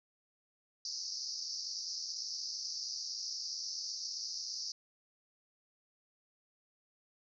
pink band-pass noise, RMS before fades -41 dBFS, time 0.85-4.72 s, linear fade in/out 2 ms, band 4600 to 5900 Hz, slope 96 dB/octave, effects none

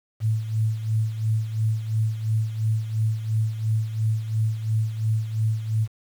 sine tone with tremolo, 110 Hz, A2, in tune, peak -18 dBFS, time 0.2-5.88 s, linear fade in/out 50 ms, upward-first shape sine, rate 2.9 Hz, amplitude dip 70%, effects 8-bit

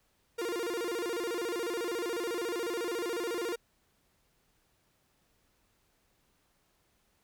45% pulse tone with vibrato, 404.6 Hz, G#4, 45 cents flat, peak -32 dBFS, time 0.38-3.56 s, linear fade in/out 10 ms, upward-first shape square, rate 14 Hz, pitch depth 250 cents each way, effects pink hiss -72 dBFS RMS until 7.23 s

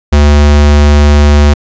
square tone, 73.2 Hz, D2, 5 cents flat, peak -3 dBFS, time 0.12-1.54 s, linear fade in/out 10 ms, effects resampled to 16000 Hz

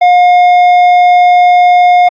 sine tone with tanh clipping, 715 Hz, F5, 41 cents sharp, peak -4 dBFS, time 0.01-2.09 s, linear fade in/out 10 ms, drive 8 dB, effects AAC 64 kbps

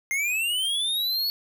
square linear sweep, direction up, 2092 to 4435 Hz, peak -24 dBFS, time 0.11-1.3 s, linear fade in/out 0 ms, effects 10-bit

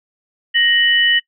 sine tone pair together, 1873.5 / 2974 Hz, A#6 / F#7, +8 / +8 cents, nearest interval minor sixth, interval 800 cents, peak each -14 dBFS, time 0.54-1.2 s, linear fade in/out 20 ms, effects noise-tail reverb RT60 0.1 s tail -24 dB re dry

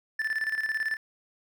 triangle tone with tremolo, 1760 Hz, A6, in tune, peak -23 dBFS, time 0.19-0.97 s, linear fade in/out 5 ms, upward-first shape square, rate 18 Hz, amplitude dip 65%, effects none

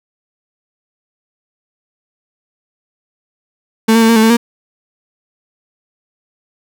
35% pulse tone with pitch steps, 222.7 / 228 / 224.2 / 230.3 / 219.4 / 224.1 / 235.1 Hz, A3 / A#3 / A3 / A#3 / A3 / A3 / A#3, +21 / -38 / +33 / -21 / -5 / +32 / +15 cents, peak -5 dBFS, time 3.88-4.37 s, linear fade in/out 10 ms, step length 70 ms, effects none

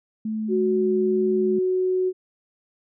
sine tone with pitch glide, 218.2 to 211.7 Hz, A3 to G#3, -14 to +33 cents, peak -24 dBFS, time 0.25-1.59 s, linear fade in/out 5 ms, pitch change -53 cents, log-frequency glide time 0.36-0.88 s
sine tone, 370 Hz, F#4, in tune, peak -19 dBFS, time 0.48-2.13 s, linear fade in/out 50 ms
effects none

